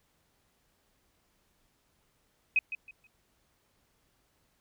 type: tone with echo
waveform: sine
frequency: 2527 Hz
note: D#7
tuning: 26 cents sharp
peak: -21 dBFS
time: 2.56-2.59 s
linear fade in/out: 2 ms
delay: 160 ms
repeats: 3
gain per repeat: -12 dB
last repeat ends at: 3.07 s
effects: pink hiss -72 dBFS RMS until 4.6 s

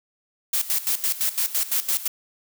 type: noise with tremolo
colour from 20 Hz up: blue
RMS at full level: -22 dBFS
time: 0.53-2.08 s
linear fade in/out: 5 ms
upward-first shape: square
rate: 5.9 Hz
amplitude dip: 80%
effects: none

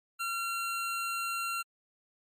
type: tone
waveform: 25% pulse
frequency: 1370 Hz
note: F6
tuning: 34 cents flat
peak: -28 dBFS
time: 0.19-1.63 s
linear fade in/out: 20 ms
effects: MP3 64 kbps

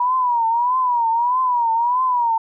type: tone with vibrato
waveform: sine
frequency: 965 Hz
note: B5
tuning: 40 cents flat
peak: -15 dBFS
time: 0-2.38 s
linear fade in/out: 5 ms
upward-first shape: triangle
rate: 1.6 Hz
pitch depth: 130 cents each way
effects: none

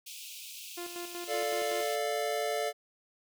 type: high-pass noise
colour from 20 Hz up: pink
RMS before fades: -45 dBFS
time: 0.06-1.96 s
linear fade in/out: 10 ms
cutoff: 2400 Hz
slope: 96 dB/octave
type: tone with tremolo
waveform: sawtooth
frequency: 349.2 Hz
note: F4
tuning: in tune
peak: -34 dBFS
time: 0.77-1.84 s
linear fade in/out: 10 ms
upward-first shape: square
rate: 5.3 Hz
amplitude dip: 60%
type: chord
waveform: square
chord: D minor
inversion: second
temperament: equal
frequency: 440 / 587.3 / 698.5 Hz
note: A4 / D5 / F5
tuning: 0 / 0 / 0 cents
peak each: -35 dBFS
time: 1.27-2.73 s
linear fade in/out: 50 ms
effects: none

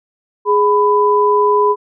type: tone pair together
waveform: sine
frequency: 415.3 / 996.9 Hz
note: G#4 / B5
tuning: 0 / +16 cents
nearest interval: octave + minor third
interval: 1516 cents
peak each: -12 dBFS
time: 0.45-1.76 s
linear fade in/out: 50 ms
effects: none

